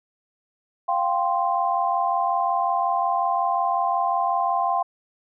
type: chord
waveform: sine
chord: F suspended second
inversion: none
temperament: equal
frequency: 698.5 / 784 / 1046.5 Hz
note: F5 / G5 / C6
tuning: 0 / 0 / 0 cents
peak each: -24 dBFS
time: 0.88-4.83 s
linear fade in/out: 10 ms
effects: none